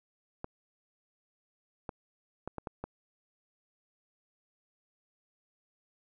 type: clicks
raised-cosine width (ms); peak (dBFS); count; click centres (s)
1; -23; 6; 0.444 / 1.892 / 2.476 / 2.583 / 2.672 / 2.84
effects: none